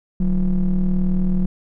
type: ring-modulated tone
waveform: triangle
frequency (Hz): 82.41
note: E2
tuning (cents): 0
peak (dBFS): -10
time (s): 0.2-1.46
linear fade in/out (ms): 5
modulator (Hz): 102
effects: none